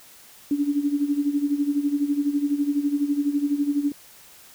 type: tone with tremolo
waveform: sine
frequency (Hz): 287.7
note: D4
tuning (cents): -36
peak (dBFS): -17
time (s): 0.51-3.92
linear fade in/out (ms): 2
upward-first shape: sine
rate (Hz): 12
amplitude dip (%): 75
effects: white hiss -49 dBFS RMS until 4.54 s